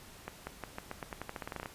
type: accelerating click train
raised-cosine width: 0.5 ms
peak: -23 dBFS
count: 17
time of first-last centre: 0.28-1.659 s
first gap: 190 ms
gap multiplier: 0.88
effects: pink hiss -53 dBFS RMS until 1.74 s + resampled to 32000 Hz